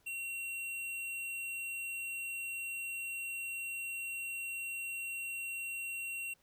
sine tone with tanh clipping, 2739 Hz, F7, 34 cents flat, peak -39 dBFS, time 0.06-6.34 s, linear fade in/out 10 ms, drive 17 dB, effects pink hiss -71 dBFS RMS until 6.42 s

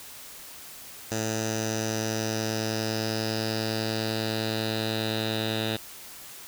10% pulse tone with low-pass filter sweep, 110 Hz, A2, in tune, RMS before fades -29 dBFS, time 1.11-5.77 s, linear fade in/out 10 ms, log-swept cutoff 6600 to 3700 Hz, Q 5.3, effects white hiss -44 dBFS RMS until 6.47 s

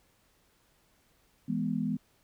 sine chord, E major, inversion none, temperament equal, 164.81 / 207.7 / 246.9 Hz, E3 / G#3 / B3, 0 / 0 / 0 cents, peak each -34 / -32 / -32 dBFS, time 1.48-1.97 s, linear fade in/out 10 ms, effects pink hiss -68 dBFS RMS until 2.23 s

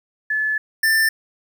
sine / square tone pair in turn, 1727 / 1779.7 Hz, A6 / A6, -33 / +19 cents, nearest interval minor second, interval 52 cents, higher second, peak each -18 / -15 dBFS, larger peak second, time 0.3-0.58 / 0.83-1.09 s, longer first, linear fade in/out 5 ms, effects 9-bit

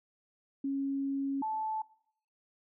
sine tone pair in turn, 274.9 / 872.8 Hz, C#4 / A5, -14 / -14 cents, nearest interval octave + minor sixth, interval 2000 cents, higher second, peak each -30 / -31 dBFS, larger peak first, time 0.64-1.42 / 1.42-1.82 s, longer first, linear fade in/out 5 ms, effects noise-tail reverb RT60 0.7 s tail -21 dB re dry

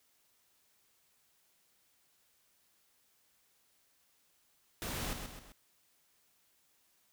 pink noise with echo, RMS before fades -39 dBFS, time 4.82-5.13 s, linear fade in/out 0 ms, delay 130 ms, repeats 3, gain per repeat -6 dB, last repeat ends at 5.52 s, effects white hiss -72 dBFS RMS until 7.12 s

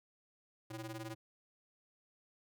sawtooth ring-modulated tone, 223.1 Hz, A3, 24 cents sharp, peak -36 dBFS, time 0.7-1.15 s, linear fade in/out 10 ms, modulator 102 Hz, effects none

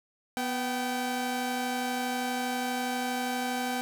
sawtooth tone pair together, 246.9 / 773.1 Hz, B3 / G5, 0 / -24 cents, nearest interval octave + minor sixth, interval 1976 cents, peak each -28 dBFS, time 0.37-3.81 s, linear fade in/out 0 ms, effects none

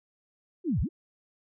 sine linear two-way sweep, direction down then up, 387.8 to 47.02 to 387.8 Hz, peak -24 dBFS, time 0.64-0.89 s, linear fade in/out 50 ms, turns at 0.81 s, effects none

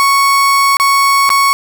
35% pulse tone with dropouts, 1108.7 Hz, C#6, in tune, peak -6 dBFS, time 0-1.53 s, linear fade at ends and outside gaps 0 ms, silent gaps 0.769-0.799 / 1.292-1.302 s, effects 7-bit

